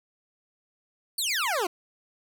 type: exponential sweep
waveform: 20% pulse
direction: down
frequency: 4652 to 329.7 Hz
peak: -20 dBFS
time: 1.18-1.67 s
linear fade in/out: 5 ms
effects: none